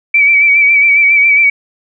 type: tone with vibrato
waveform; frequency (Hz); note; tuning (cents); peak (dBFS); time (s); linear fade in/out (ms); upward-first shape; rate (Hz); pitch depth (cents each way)
sine; 2300; D7; -37; -5; 0.14-1.5; 5; sine; 7.3; 42
effects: none